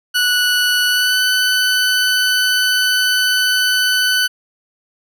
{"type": "tone with pitch glide", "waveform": "20% pulse", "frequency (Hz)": [1476, 1501.8], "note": ["F#6", "F#6"], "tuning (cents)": [-5, 25], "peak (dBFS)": -8, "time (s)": [0.14, 4.28], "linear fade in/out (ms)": 20, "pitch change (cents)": 30, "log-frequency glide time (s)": [0.88, 1.18], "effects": []}